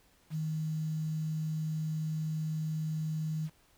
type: tone with quantisation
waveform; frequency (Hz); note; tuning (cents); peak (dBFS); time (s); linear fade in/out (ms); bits
sine; 156.7; D#3; +13; -31; 0.3-3.5; 50; 9
effects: pink hiss -66 dBFS RMS until 3.77 s

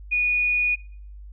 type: tone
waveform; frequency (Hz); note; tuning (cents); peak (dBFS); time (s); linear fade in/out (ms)
sine; 2460; D#7; -20; -18; 0.11-0.76; 20
effects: noise-tail reverb RT60 0.5 s tail -21 dB re dry + added 50 Hz sine -38 dBFS peak until 1.32 s

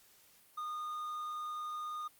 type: tone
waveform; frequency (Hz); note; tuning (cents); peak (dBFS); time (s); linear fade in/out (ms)
triangle; 1225; D#6; -27; -35; 0.57-2.08; 10
effects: white hiss -64 dBFS RMS until 2.19 s + Opus 48 kbps

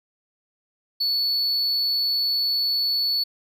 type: tone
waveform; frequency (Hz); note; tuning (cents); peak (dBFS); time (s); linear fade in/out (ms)
triangle; 4435; C#8; 0; -19; 1-3.24; 10
effects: none

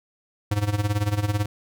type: tone with tremolo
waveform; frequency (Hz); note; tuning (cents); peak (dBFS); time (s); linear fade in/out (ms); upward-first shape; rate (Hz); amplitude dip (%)
square; 103.6; G#2; -4; -19; 0.51-1.46; 5; sine; 18; 80
effects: none

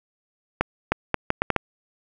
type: accelerating click train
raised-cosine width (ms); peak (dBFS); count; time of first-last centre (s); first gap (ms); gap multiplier
0.5; -4; 7; 0.61-1.563; 310; 0.72
effects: none

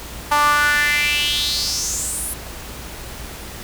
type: tone with high-pass filter sweep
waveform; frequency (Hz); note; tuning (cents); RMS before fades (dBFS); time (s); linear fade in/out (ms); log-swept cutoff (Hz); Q
sawtooth; 293.7; D4; 0; -19; 0.31-2.34; 10; 960 to 11000; 5
effects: added 60 Hz sine -37 dBFS peak until 3.63 s + pink hiss -34 dBFS RMS until 3.63 s

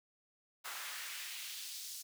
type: noise with high-pass filter sweep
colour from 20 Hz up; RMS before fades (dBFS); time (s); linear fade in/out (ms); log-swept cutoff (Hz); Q
pink; -45; 0.64-2.03; 20; 1100 to 5700; 1.3
effects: none

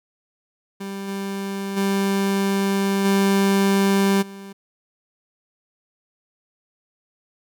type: tone with level steps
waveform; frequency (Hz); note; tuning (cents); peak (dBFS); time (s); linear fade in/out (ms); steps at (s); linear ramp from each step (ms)
30% pulse; 196.6; G3; +5; -26 / -23 / -16 / -13 / -33; 0.8-4.53; 10; 1.07 / 1.76 / 3.04 / 4.21; 20
effects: none

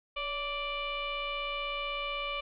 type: tone with frequency modulation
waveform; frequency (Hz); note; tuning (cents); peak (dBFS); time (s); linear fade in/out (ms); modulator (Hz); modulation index
sine; 1760; A6; 0; -32; 0.16-2.41; 10; 596; 2.3
effects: none

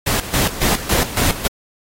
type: noise with tremolo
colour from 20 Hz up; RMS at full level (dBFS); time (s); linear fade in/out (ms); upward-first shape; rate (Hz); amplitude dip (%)
pink; -17; 0.06-1.48; 10; square; 3.6; 75
effects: AAC 48 kbps

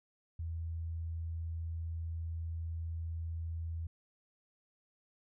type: tone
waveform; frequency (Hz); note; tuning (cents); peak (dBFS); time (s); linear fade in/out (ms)
sine; 82.41; E2; 0; -36; 0.39-3.87; 5
effects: none

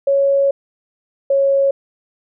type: tone pair in turn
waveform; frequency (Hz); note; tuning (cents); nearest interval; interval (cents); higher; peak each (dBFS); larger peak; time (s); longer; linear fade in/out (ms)
sine; 554.4 / 550.6; C#5 / C#5; 0 / -12; unison; 12; first; -11; neither; 0.07-0.51 / 1.3-1.71; first; 5
effects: none

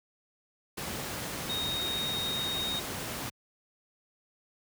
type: tone in noise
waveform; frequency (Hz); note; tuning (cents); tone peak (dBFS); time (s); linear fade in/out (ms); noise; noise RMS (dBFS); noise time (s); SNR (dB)
sine; 3729; A#7; 0; -31; 1.49-2.8; 10; pink; -36; 0.77-3.3; +2
effects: high-pass 80 Hz 12 dB/octave

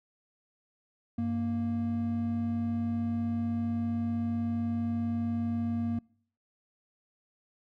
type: tone pair together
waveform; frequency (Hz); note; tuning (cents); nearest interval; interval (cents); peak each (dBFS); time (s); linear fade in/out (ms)
triangle; 97.64 / 233.1; G2 / A#3; -6 / 0; octave + minor third; 1506; -33 / -27; 1.18-5.99; 5
effects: noise-tail reverb RT60 0.6 s tail -26 dB re dry

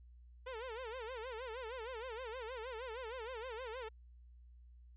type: tone with vibrato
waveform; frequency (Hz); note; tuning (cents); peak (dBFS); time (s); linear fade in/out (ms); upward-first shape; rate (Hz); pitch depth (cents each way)
sawtooth; 478.4; A#4; +45; -39; 0.46-3.89; 10; sine; 6.4; 170
effects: added 60 Hz sine -56 dBFS peak until 4.96 s + resampled to 8000 Hz

